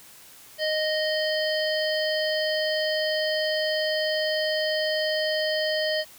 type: harmonic tone with a mistuned harmonic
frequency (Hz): 620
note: D#5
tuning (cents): -6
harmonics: 1 / 3 / 5 / 7 / 8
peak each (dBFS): -25 / -30 / -32 / -33 / -34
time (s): 0.58-6.05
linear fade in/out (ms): 50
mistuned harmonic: 7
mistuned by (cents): +25
effects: white hiss -49 dBFS RMS until 6.18 s